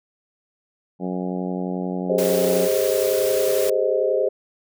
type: harmonic tone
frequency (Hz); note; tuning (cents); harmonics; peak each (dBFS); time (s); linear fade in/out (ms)
91.3; F#2; -23; 2 / 3 / 4 / 5 / 6 / 7 / 8 / 9; -26 / -30 / -32 / -34 / -36 / -37 / -38 / -39; 0.99-2.69; 50
type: chord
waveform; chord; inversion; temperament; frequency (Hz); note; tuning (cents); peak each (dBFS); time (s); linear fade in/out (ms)
sine; Ab major seventh; third; equal with one note detuned; 392 / 423.1 / 523.3 / 622.3; G4 / Ab4 / C5 / Eb5; 0 / +32 / 0 / 0; -24 / -24 / -21 / -24; 2.09-4.29; 10
type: noise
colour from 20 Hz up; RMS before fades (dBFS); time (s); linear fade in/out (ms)
white; -30; 2.18-3.7; 5
effects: none